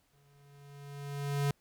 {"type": "tone with exponential growth", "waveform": "square", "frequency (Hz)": 142, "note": "C#3", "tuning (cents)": 42, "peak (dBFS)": -27, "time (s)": [0.13, 1.51], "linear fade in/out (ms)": 2, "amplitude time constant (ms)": 300, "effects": ["pink hiss -72 dBFS RMS until 1.6 s"]}